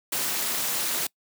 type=noise with amplitude modulation; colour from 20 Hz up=white; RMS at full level=-24 dBFS; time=0.12-1.07 s; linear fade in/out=5 ms; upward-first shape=sine; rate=296 Hz; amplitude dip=75%; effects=noise-tail reverb RT60 0.1 s tail -25 dB re dry + high-pass 150 Hz 12 dB/octave